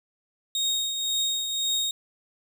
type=tone with tremolo; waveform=30% pulse; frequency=3729 Hz; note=A#7; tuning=in tune; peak=-20 dBFS; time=0.55-1.91 s; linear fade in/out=2 ms; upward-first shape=triangle; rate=1.9 Hz; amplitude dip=50%; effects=none